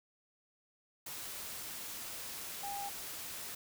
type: tone in noise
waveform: sine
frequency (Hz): 804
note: G5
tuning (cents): +44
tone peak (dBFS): -39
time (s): 2.63-2.89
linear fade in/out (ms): 5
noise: white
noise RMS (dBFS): -44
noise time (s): 1.06-3.55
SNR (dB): +2
effects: none